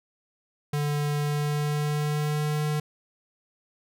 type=tone with pitch glide; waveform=square; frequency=146.83 to 150.52 Hz; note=D3 to D3; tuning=0 to +43 cents; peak=-25 dBFS; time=0.73-2.8 s; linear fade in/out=5 ms; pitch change=+43 cents; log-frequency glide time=1.17-2.61 s; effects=none